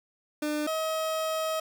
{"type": "tone pair in turn", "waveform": "30% pulse", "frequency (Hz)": [300, 635.7], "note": ["D4", "D#5"], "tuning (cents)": [37, 37], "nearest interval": "octave + minor second", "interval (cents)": 1300, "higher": "second", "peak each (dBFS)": [-25, -25], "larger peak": "neither", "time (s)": [[0.42, 0.67], [0.67, 1.6]], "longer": "second", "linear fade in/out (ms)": 5, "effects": []}